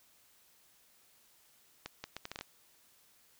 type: accelerating click train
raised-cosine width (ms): 0.2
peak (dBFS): -23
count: 8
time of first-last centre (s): 1.86-2.411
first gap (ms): 180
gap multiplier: 0.7
effects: white hiss -66 dBFS RMS until 3.39 s